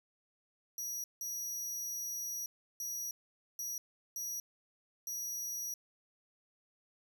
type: tone bursts at uneven times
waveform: sawtooth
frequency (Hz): 5790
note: F#8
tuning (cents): -38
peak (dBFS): -35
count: 6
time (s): 0.78-1.04 / 1.21-2.46 / 2.8-3.11 / 3.59-3.78 / 4.16-4.4 / 5.07-5.74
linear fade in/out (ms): 2
effects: none